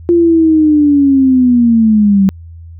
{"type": "linear sweep", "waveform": "sine", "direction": "down", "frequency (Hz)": [347.3, 190.1], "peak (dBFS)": -5, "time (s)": [0.09, 2.29], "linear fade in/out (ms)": 0, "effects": ["added 83 Hz sine -29 dBFS peak until 2.79 s"]}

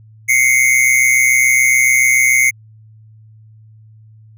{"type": "tone pair together", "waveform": "square", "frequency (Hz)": [2090, 2217], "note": ["C7", "C#7"], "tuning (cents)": [-2, 0], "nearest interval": "minor second", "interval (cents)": 102, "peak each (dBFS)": -13, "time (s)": [0.28, 2.51], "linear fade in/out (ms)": 20, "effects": ["added 109 Hz sine -40 dBFS peak until 4.37 s"]}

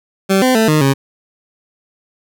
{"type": "tone with pitch steps", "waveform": "20% pulse", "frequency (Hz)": [193.1, 256.5, 221.7, 153.6, 136.7], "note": ["G3", "C4", "A3", "D#3", "C#3"], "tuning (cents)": [-26, -34, 13, -22, -24], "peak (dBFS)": -5, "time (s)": [0.29, 0.94], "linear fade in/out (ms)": 20, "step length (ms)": 130, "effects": []}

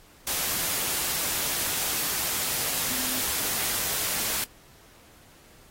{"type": "tone in noise", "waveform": "sine", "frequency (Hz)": 254.9, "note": "C4", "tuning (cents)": -45, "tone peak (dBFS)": -39, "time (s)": [2.9, 3.2], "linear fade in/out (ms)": 2, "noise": "white", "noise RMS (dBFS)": -28, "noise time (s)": [0.27, 4.44], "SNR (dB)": -14, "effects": ["pink hiss -55 dBFS RMS until 5.7 s", "AAC 48 kbps"]}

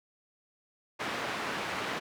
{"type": "band-pass noise", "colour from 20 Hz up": "white", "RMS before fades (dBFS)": -35, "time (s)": [0.99, 2], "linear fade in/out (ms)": 20, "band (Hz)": [140, 2000], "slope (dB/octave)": 12, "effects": []}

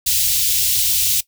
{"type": "band-stop noise", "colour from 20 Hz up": "white", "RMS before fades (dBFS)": -17, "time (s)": [0.06, 1.21], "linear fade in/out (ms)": 10, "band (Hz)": [110, 2900], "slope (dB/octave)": 24, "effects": ["noise-tail reverb RT60 0.1 s tail -19 dB re dry"]}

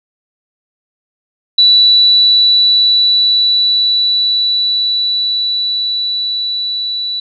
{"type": "tone with level ramp", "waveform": "sine", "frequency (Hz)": 3951, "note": "B7", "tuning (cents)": 0, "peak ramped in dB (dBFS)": [-4, -16], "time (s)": [1.58, 7.2], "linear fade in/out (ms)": 5, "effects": []}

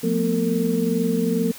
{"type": "tone cluster", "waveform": "sine", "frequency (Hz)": [176.9, 222.3, 244.7, 453.8], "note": ["F3", "A3", "B3", "A#4"], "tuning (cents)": [23, 18, -16, -47], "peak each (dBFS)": -24, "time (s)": [0.03, 1.52], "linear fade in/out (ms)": 10, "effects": ["white hiss -40 dBFS RMS until 1.58 s"]}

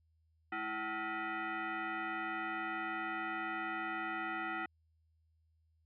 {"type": "tone with frequency modulation", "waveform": "sine", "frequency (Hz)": 329.6, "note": "E4", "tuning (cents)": 0, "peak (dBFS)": -36, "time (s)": [0.52, 4.66], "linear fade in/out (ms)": 5, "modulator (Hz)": 543, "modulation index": 3.5, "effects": ["added 80 Hz sine -70 dBFS peak until 5.85 s"]}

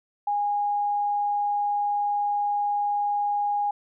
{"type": "tone", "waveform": "sine", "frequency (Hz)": 821, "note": "G#5", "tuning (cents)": -20, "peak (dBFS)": -22, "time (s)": [0.27, 3.71], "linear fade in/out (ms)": 5, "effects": []}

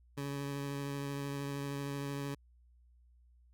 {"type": "tone with vibrato", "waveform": "20% pulse", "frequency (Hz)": 140.7, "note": "C#3", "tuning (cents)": 26, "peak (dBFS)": -32, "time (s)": [0.17, 2.35], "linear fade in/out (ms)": 10, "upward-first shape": "triangle", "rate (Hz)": 13, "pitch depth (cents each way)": 16, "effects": ["added 60 Hz sine -61 dBFS peak until 3.53 s"]}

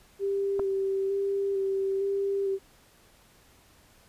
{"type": "tone with vibrato", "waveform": "sine", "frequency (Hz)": 392, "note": "G4", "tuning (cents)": 0, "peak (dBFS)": -25, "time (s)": [0.19, 2.59], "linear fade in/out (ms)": 50, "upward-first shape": "square", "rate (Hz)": 1.1, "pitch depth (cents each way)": 16}
{"type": "clicks", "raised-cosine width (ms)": 1, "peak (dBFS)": -21, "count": 2, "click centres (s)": [0.594, 0.597]}
{"effects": ["pink hiss -59 dBFS RMS until 4.08 s", "resampled to 32000 Hz"]}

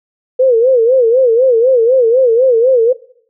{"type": "tone with vibrato", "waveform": "sine", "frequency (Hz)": 488, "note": "B4", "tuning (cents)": -21, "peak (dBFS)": -6, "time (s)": [0.39, 2.93], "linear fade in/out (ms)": 10, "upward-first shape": "sine", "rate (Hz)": 4, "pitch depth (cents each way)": 150, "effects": ["noise-tail reverb RT60 0.6 s tail -20 dB re dry"]}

